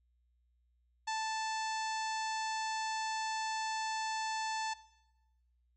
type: harmonic tone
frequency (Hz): 880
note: A5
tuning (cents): 0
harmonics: 1 / 2 / 3 / 4 / 5 / 6 / 7 / 8 / 9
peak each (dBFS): -35 / -42 / -47 / -48 / -46 / -51 / -49 / -51 / -56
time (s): 1.07-4.74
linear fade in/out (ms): 10
effects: noise-tail reverb RT60 1.0 s tail -19 dB re dry + added 60 Hz sine -70 dBFS peak until 5.76 s